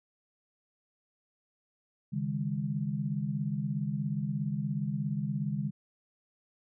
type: chord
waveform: sine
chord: C# suspended second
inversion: none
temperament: equal with one note detuned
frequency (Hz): 138.59 / 155.56 / 203.4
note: C#3 / D#3 / G#3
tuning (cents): 0 / 0 / -36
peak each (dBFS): -34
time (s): 2.12-5.71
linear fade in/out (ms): 20
effects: none